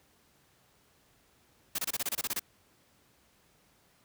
white noise bursts, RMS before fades -32 dBFS, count 11, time 1.75-2.395 s, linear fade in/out 5 ms, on 35 ms, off 26 ms, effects pink hiss -66 dBFS RMS until 4.04 s + high-pass 60 Hz 12 dB/octave

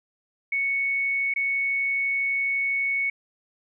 sine tone with dropouts, 2217 Hz, C#7, in tune, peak -22 dBFS, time 0.52-3.1 s, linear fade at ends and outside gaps 5 ms, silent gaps 1.339-1.36 s, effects none

